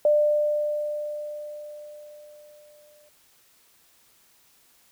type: tone with exponential decay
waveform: sine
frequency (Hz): 596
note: D5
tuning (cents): +25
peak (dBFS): -15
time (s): 0.05-3.09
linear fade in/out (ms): 2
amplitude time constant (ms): 660
effects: white hiss -60 dBFS RMS until 4.91 s